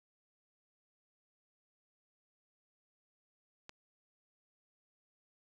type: click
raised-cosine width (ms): 0.2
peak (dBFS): -30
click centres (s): 3.694
effects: none